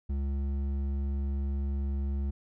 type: tone with hard clipping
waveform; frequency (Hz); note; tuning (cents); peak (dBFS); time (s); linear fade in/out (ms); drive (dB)
sine; 69.3; C#2; 0; -30; 0.09-2.31; 10; 8
effects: none